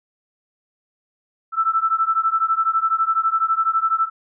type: beating tone pair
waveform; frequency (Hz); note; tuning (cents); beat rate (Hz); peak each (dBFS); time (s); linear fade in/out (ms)
sine; 1318.5 / 1330.5; E6 / E6; 0 / +16; 12; -19 / -20; 1.52-4.1; 50
effects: none